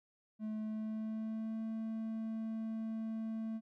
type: tone with pitch glide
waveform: triangle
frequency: 216.1 to 222.3 Hz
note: A3 to A3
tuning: -31 to +18 cents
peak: -35 dBFS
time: 0.39-3.61 s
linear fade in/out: 50 ms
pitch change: +49 cents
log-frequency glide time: 0.6-1.61 s
effects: none